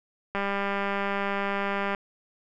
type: click train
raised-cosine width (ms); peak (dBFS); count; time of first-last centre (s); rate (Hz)
0.5; -14; 319; 0.35-1.948; 199
effects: none